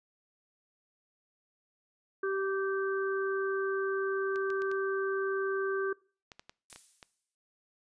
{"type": "harmonic tone", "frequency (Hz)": 388.7, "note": "G4", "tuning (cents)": -15, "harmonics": [1, 3, 4], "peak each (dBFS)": [-30, -39, -37], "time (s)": [2.23, 5.93], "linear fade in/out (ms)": 5}
{"type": "clicks", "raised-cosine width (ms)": 0.2, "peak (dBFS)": -30, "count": 10, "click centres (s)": [4.359, 4.503, 4.62, 4.715, 6.318, 6.395, 6.495, 6.728, 6.76, 7.028]}
{"type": "noise with exponential decay", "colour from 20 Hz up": "violet", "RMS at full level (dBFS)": -44, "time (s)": [6.7, 7.35], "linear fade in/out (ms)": 0, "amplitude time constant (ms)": 140}
{"effects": ["noise-tail reverb RT60 0.4 s tail -23 dB re dry", "resampled to 22050 Hz"]}